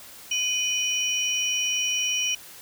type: tone cluster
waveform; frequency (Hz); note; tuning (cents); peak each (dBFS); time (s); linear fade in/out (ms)
sine; 2466 / 2990 / 5730; D#7 / F#7 / F8; -16 / +17 / +44; -28 / -26 / -28; 0.31-2.35; 5
effects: white hiss -45 dBFS RMS until 2.61 s